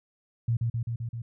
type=tone with echo; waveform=sine; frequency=116.54 Hz; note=A#2; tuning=in tune; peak=-22 dBFS; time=0.48-0.57 s; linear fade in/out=5 ms; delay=130 ms; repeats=5; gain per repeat=-2 dB; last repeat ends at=1.22 s; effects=none